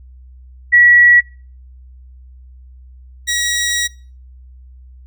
sine / 15% pulse tone pair in turn, 1932 / 1910.9 Hz, B6 / A#6, -39 / +42 cents, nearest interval unison, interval 19 cents, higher first, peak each -5 / -9 dBFS, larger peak first, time 0.72-1.21 / 3.27-3.88 s, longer second, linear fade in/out 20 ms, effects noise-tail reverb RT60 0.4 s tail -24 dB re dry + added 63 Hz sine -37 dBFS peak until 5.06 s

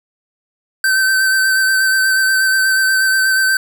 square tone with vibrato, 1543 Hz, G6, 28 cents flat, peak -12 dBFS, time 0.84-3.57 s, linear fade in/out 2 ms, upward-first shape sine, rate 8.3 Hz, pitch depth 21 cents each way, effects none

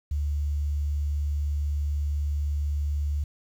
sine tone with quantisation, 73 Hz, D2, 10 cents flat, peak -24 dBFS, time 0.11-3.24 s, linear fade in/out 5 ms, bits 9, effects none

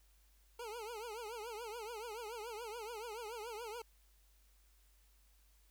25% pulse tone with vibrato, 450 Hz, A4, 39 cents sharp, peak -40 dBFS, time 0.59-3.82 s, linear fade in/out 5 ms, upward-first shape triangle, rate 7 Hz, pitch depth 170 cents each way, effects added 50 Hz sine -66 dBFS peak until 5.7 s + white hiss -73 dBFS RMS until 5.7 s

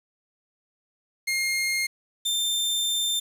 sawtooth tone pair in turn, 2131 / 3584 Hz, C7 / A7, +31 / +31 cents, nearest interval major sixth, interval 900 cents, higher second, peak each -20 dBFS, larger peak neither, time 1.27-1.87 / 2.25-3.2 s, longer second, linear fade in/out 10 ms, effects resampled to 32000 Hz + 8-bit

